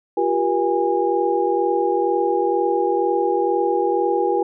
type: tone cluster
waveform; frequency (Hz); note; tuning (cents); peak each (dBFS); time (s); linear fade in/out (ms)
sine; 348.3 / 390.4 / 478.9 / 819; F4 / G4 / A#4 / G#5; -5 / -7 / +47 / -24; -22; 0.17-4.43; 5
effects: none